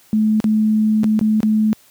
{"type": "tone with dropouts", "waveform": "sine", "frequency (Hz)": 215.8, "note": "A3", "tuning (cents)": -33, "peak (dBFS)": -12, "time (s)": [0.13, 1.73], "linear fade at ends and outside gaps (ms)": 0, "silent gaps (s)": [[0.402, 0.442], [1.034, 1.042], [1.192, 1.212], [1.404, 1.431]], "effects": ["white hiss -51 dBFS RMS until 1.9 s", "high-pass 80 Hz 12 dB/octave"]}